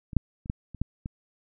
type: clicks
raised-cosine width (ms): 5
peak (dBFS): -26 / -8 / -30 / -15 / -28 / -14 / -21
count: 7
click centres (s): 0.132 / 0.167 / 0.459 / 0.499 / 0.747 / 0.816 / 1.059
effects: none